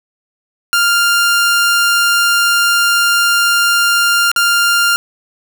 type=tone with dropouts; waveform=sawtooth; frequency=1398 Hz; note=F6; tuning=1 cent sharp; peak=-6 dBFS; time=0.73-4.96 s; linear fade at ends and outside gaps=0 ms; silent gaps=4.316-4.362 s; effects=none